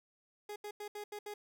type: tone bursts at uneven times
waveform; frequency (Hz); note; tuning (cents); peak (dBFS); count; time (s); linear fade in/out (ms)
30% pulse; 415.3; G#4; 0; -39; 6; 0.49-0.56 / 0.64-0.71 / 0.8-0.88 / 0.95-1.04 / 1.12-1.19 / 1.26-1.34; 5
effects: none